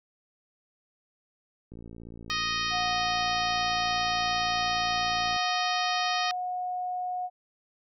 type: click train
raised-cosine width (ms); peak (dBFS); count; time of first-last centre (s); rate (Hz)
3; -32; 209; 1.72-5.363; 57.1
type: harmonic tone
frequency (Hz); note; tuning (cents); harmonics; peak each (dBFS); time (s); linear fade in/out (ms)
622.3; D#5; 0; 2 / 3 / 4 / 5 / 6 / 7 / 8 / 9; -32 / -34 / -35 / -36 / -37 / -37 / -38 / -39; 2.3-6.31; 0
type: tone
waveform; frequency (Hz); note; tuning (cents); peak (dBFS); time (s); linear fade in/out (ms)
sine; 727; F#5; -31; -29; 2.7-7.3; 50
effects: none